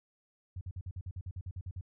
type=tone bursts; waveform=sine; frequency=90.9 Hz; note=F#2; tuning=30 cents flat; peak=-37 dBFS; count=13; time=0.56-1.811 s; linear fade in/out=5 ms; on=51 ms; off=49 ms; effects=none